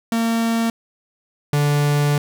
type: tone pair in turn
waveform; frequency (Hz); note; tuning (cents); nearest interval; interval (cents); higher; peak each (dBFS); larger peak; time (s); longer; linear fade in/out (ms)
45% pulse; 228.7 / 145.87; A#3 / D3; -33 / -11; minor sixth; 778; first; -17 / -15; second; 0.12-0.7 / 1.53-2.18; second; 2
effects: none